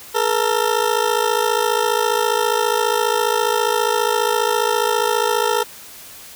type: ring-modulated tone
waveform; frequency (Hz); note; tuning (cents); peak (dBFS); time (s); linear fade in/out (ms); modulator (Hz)
20% pulse; 451.9; A4; +46; -8; 0.14-5.64; 20; 27.4
effects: white hiss -39 dBFS RMS until 6.35 s